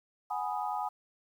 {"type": "chord", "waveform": "sine", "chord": "G# minor seventh", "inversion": "third", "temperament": "equal", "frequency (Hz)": [740, 830.6, 987.8, 1244.5], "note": ["F#5", "G#5", "B5", "D#6"], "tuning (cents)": [0, 0, 0, 0], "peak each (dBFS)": [-37, -34, -39, -39], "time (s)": [0.3, 0.89], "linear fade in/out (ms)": 10, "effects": ["10-bit"]}